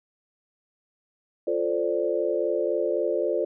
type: chord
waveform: sine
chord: D minor seventh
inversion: first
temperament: equal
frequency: 349.2 / 440 / 523.3 / 587.3 Hz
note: F4 / A4 / C5 / D5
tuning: 0 / 0 / 0 / 0 cents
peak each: -28 dBFS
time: 1.47-3.45 s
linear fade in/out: 5 ms
effects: none